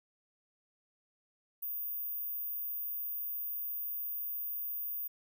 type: tone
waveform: sine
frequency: 14917 Hz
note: A#9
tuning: in tune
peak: -35 dBFS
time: 1.62-5.08 s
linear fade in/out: 10 ms
effects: none